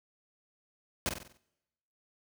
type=noise with echo; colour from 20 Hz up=pink; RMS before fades=-30 dBFS; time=1.06-1.09 s; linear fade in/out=0 ms; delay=47 ms; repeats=6; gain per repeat=-6 dB; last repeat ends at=1.372 s; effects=noise-tail reverb RT60 1.0 s tail -26 dB re dry + high-pass 60 Hz 12 dB/octave